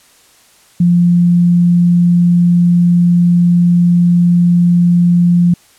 sine tone, 174.3 Hz, F3, 3 cents flat, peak -6 dBFS, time 0.8-5.54 s, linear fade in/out 5 ms, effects white hiss -47 dBFS RMS until 5.78 s + low-pass 11000 Hz 12 dB/octave

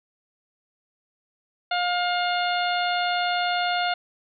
harmonic tone, 710 Hz, F5, 28 cents sharp, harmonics 1 / 2 / 3 / 4 / 5 / 6, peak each -24 / -28 / -33 / -32 / -33 / -35 dBFS, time 1.71-3.94 s, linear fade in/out 5 ms, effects none

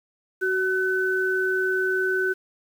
sine tone pair together, 375.1 / 1508.7 Hz, F#4 / F#6, +24 / +33 cents, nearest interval 2 octaves, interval 2409 cents, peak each -24 / -23 dBFS, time 0.41-2.34 s, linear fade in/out 20 ms, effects 8-bit

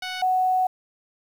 10% pulse / sine tone pair in turn, 740 / 742.7 Hz, F#5 / F#5, 0 / +6 cents, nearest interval unison, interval 6 cents, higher second, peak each -20 / -18 dBFS, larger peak second, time 0.02-0.22 / 0.22-0.67 s, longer second, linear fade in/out 5 ms, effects low-pass 7000 Hz 12 dB/octave + 8-bit

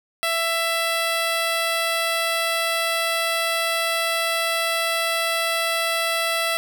10% pulse tone, 665 Hz, E5, 15 cents sharp, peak -12 dBFS, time 0.23-6.57 s, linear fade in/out 0 ms, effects none

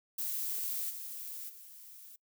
violet noise with level steps, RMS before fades -36 / -43 / -52 dBFS, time 0.18-2.16 s, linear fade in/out 5 ms, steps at 0.89 / 1.48 s, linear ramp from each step 20 ms, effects noise-tail reverb RT60 0.1 s tail -23 dB re dry

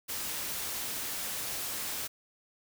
white noise, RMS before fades -36 dBFS, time 0.08-2.08 s, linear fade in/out 20 ms, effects none

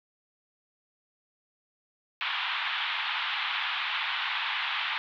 white band-pass noise, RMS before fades -31 dBFS, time 2.21-4.98 s, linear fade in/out 0 ms, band 840 to 3600 Hz, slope 48 dB/octave, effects none

